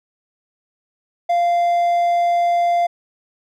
triangle tone, 694 Hz, F5, 11 cents flat, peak -12 dBFS, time 1.29-2.87 s, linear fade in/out 10 ms, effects none

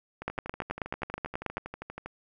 two click trains, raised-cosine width 0.5 ms, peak -23 / -15 dBFS, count 24 / 13, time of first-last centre 0.22-2.06 / 0.28-1.57 s, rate 12.5 / 9.3 Hz, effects none

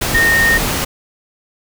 sine tone in noise, 1842 Hz, A#6, 21 cents flat, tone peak -10 dBFS, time 0.14-0.58 s, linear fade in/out 10 ms, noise pink, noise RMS -18 dBFS, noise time 0.01-0.85 s, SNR +5 dB, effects none

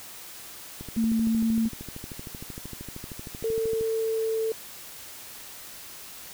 click train, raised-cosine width 3 ms, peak -25 dBFS, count 40, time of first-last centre 0.81-3.81 s, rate 13 Hz
sine tone with vibrato, 225.1 Hz, A3, 40 cents sharp, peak -21 dBFS, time 0.96-1.69 s, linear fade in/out 20 ms, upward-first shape sine, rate 8.5 Hz, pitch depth 9 cents each way
sine tone with pitch glide, 448.5 to 445.1 Hz, A4 to A4, +33 to +20 cents, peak -24 dBFS, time 3.44-4.52 s, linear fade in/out 2 ms, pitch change -13 cents, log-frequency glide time 3.61-4.33 s
effects white hiss -43 dBFS RMS until 6.33 s

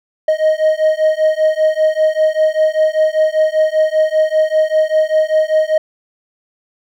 triangle beating tone pair, 622.3 / 627.4 Hz, D#5 / D#5, 0 / +14 cents, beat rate 5.1 Hz, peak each -12 dBFS, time 0.28-5.78 s, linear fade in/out 5 ms, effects none

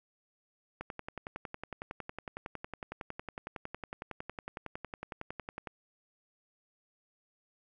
click train, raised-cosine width 0.5 ms, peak -24 dBFS, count 54, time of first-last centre 0.81-5.672 s, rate 10.9 Hz, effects none

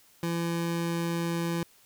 25% pulse tone, 168.9 Hz, E3, 42 cents sharp, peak -24 dBFS, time 0.23-1.63 s, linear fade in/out 2 ms, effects white hiss -60 dBFS RMS until 1.85 s

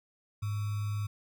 sine tone with sample-and-hold, 103.83 Hz, G#2, in tune, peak -30 dBFS, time 0.42-1.07 s, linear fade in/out 10 ms, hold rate 1225 Hz, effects none

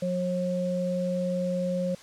sine tone pair together, 180.41 / 540 Hz, F#3 / C#5, -43 / -45 cents, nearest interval octave + perfect fifth, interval 1898 cents, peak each -28 dBFS, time 0.02-1.95 s, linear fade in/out 5 ms, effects white hiss -49 dBFS RMS until 2.02 s + low-pass 7000 Hz 12 dB/octave

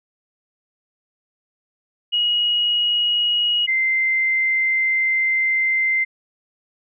sine tone pair in turn, 2896 / 2081 Hz, F#7 / C7, -38 / -10 cents, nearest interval tritone, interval 572 cents, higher first, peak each -16 dBFS, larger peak neither, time 2.12-3.67 / 3.67-6.05 s, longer second, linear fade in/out 20 ms, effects none

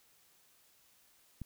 click, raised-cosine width 5 ms, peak -28 dBFS, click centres 1.417 s, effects white hiss -67 dBFS RMS until 1.45 s

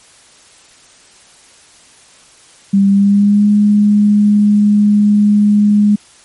sine tone with pitch glide, 197.5 to 207.3 Hz, G3 to G#3, +13 to -3 cents, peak -6 dBFS, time 2.73-5.96 s, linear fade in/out 10 ms, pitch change +84 cents, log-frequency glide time 2.89-3.47 s, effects white hiss -44 dBFS RMS until 6.24 s + MP3 48 kbps

